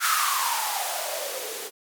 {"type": "noise with band-pass filter sweep", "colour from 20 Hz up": "violet", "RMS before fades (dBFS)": -27, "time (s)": [0, 1.71], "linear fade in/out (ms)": 50, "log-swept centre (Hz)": [1400, 390], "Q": 7.9, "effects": []}